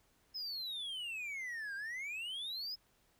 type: exponential two-way sweep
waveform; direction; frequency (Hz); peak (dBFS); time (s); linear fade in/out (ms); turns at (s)
triangle; down then up; 5200 to 1568 to 5200; -38; 0.34-2.76; 20; 1.75
effects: pink hiss -72 dBFS RMS until 3.19 s